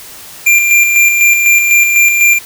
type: tone with tremolo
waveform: square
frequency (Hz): 2381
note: D7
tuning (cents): +23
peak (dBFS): -5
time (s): 0.46-2.39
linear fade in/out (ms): 10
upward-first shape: square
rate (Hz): 4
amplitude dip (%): 40
effects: white hiss -32 dBFS RMS until 2.45 s